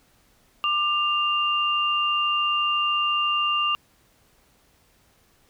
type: tone pair together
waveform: sine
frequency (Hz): 1191.8 / 2794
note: D6 / F7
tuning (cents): +25 / 0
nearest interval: octave + minor third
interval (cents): 1475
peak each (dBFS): -23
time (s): 0.64-3.75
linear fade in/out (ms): 0
effects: pink hiss -61 dBFS RMS until 5.49 s